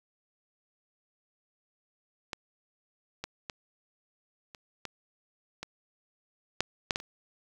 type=clicks; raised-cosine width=0.2 ms; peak=-17 / -18 / -19 / -28 / -19 / -20 / -8 / -9 / -13 / -27 dBFS; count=10; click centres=2.332 / 3.24 / 3.498 / 4.548 / 4.853 / 5.63 / 6.606 / 6.908 / 6.959 / 7.001 s; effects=8-bit